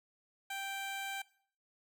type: tone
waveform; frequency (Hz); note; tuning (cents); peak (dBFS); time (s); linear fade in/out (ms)
15% pulse; 784; G5; 0; -32; 0.5-1.22; 5
effects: noise-tail reverb RT60 0.5 s tail -19 dB re dry